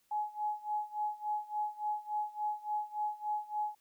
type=tone with tremolo; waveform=sine; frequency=843 Hz; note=G#5; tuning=26 cents sharp; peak=-30 dBFS; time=0.11-3.75 s; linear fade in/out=5 ms; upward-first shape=sine; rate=3.5 Hz; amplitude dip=90%; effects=white hiss -73 dBFS RMS until 3.8 s